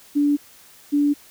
sine tone pair in turn, 289.7 / 289.7 Hz, D4 / D4, -24 / -24 cents, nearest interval unison, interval 0 cents, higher neither, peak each -15 dBFS, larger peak neither, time 0.15-0.37 / 0.92-1.14 s, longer neither, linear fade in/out 20 ms, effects white hiss -49 dBFS RMS until 1.3 s

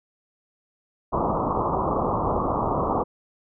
white low-pass noise, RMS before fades -24 dBFS, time 1.12-3.04 s, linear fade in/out 20 ms, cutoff 1200 Hz, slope 96 dB/octave, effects none

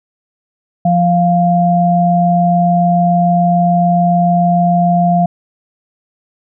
sine tone pair together, 174.62 / 698.5 Hz, F3 / F5, 0 / 0 cents, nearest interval 2 octaves, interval 2400 cents, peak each -11 dBFS, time 0.85-5.26 s, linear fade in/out 5 ms, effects none

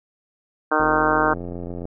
harmonic tone, 154.2 Hz, D#3, 15 cents flat, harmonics 2 / 3 / 4 / 5 / 6 / 7 / 8 / 9 / 10, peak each -25 / -25 / -25 / -25 / -25 / -25 / -25 / -25 / -25 dBFS, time 0.71-1.34 s, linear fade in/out 10 ms
click train, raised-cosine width 2 ms, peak -19 dBFS, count 93, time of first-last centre 0.8-1.854 s, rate 87.3 Hz
effects none

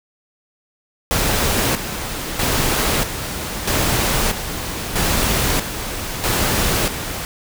pink noise with tremolo, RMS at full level -18 dBFS, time 1.11-7.25 s, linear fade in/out 0 ms, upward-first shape square, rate 0.78 Hz, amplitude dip 60%, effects none

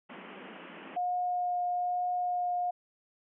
pink band-pass noise, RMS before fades -47 dBFS, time 0.09-0.97 s, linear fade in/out 10 ms, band 170 to 3100 Hz, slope 96 dB/octave
sine tone with vibrato, 716 Hz, F5, 43 cents sharp, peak -28 dBFS, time 0.96-2.71 s, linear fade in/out 10 ms, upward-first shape triangle, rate 1.1 Hz, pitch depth 9 cents each way
effects none

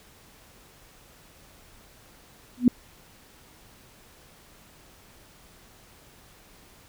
sine tone with exponential growth, 245.8 Hz, B3, 8 cents flat, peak -9 dBFS, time 2.57-2.68 s, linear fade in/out 2 ms, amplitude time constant 22 ms, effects pink hiss -54 dBFS RMS until 6.88 s

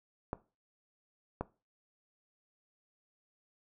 clicks, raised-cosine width 1 ms, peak -20 / -20 dBFS, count 2, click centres 0.331 / 1.41 s, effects noise-tail reverb RT60 0.3 s tail -18 dB re dry

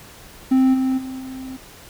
triangle tone with level steps, 261.6 Hz, C4, in tune, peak -10 / -15 / -26 / -28 dBFS, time 0.51-1.57 s, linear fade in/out 10 ms, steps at 0.73 / 0.97 / 1.19 s, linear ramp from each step 20 ms, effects pink hiss -43 dBFS RMS until 1.89 s

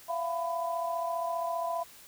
sine tone cluster, 675 / 710 / 1000 Hz, E5 / F5 / B5, +41 / +28 / +21 cents, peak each -32 / -38 / -34 dBFS, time 0.08-1.84 s, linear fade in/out 20 ms, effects white hiss -53 dBFS RMS until 2.07 s

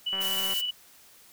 sine tone with tremolo, 2960 Hz, F#7, in tune, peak -26 dBFS, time 0.06-0.71 s, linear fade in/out 10 ms, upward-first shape square, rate 16 Hz, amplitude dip 30%
click train, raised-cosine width 0.5 ms, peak -25 dBFS, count 79, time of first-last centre 0.13-0.536 s, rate 192 Hz
blue noise, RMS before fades -33 dBFS, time 0.2-0.62 s, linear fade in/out 20 ms
effects white hiss -55 dBFS RMS until 1.32 s

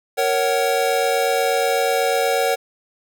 square chord, F# major, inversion first, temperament equal with one note detuned, 466.2 / 554.4 / 750.3 Hz, A#4 / C#5 / F#5, 0 / 0 / +24 cents, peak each -22 dBFS, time 0.17-2.56 s, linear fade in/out 20 ms, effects none

